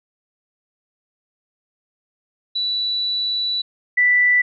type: tone pair in turn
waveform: sine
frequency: 3951 / 1975.5 Hz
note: B7 / B6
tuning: 0 / 0 cents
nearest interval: octave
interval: 1200 cents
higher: first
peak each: -19 / -12 dBFS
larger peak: second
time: 2.55-3.62 / 3.97-4.42 s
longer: first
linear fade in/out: 10 ms
effects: none